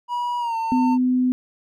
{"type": "tone with pitch glide", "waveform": "triangle", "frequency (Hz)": [968, 903.2], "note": ["B5", "A5"], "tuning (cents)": [-35, 45], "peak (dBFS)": -20, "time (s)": [0.08, 0.98], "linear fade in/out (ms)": 50, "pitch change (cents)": -120, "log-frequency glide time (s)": [0.39, 0.56]}
{"type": "tone", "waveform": "sine", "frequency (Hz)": 252.8, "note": "B3", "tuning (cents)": 41, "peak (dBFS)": -16, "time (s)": [0.72, 1.32], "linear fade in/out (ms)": 0}
{"effects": []}